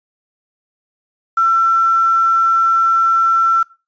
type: tone with quantisation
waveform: sine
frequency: 1345 Hz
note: E6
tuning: 34 cents sharp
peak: -10 dBFS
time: 1.37-3.63 s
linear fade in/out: 5 ms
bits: 6
effects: noise-tail reverb RT60 0.3 s tail -22 dB re dry + resampled to 16000 Hz